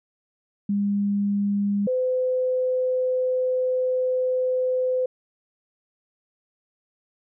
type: tone pair in turn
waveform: sine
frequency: 202.2 / 509.5 Hz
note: G#3 / C5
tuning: -46 / -46 cents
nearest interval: octave + major third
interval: 1600 cents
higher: second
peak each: -20 dBFS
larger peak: neither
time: 0.69-1.87 / 1.87-5.06 s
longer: second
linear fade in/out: 5 ms
effects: none